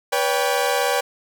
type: tone cluster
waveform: sawtooth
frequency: 490 / 566 / 789 Hz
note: B4 / C#5 / G5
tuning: -14 / +36 / +11 cents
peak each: -19 dBFS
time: 0.12-1.01 s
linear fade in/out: 10 ms
effects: none